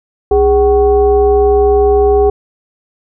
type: tone with frequency modulation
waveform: sine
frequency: 410.3 Hz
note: G#4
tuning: 21 cents flat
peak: -6 dBFS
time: 0.31-2.3 s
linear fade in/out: 5 ms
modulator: 347 Hz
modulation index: 0.72
effects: none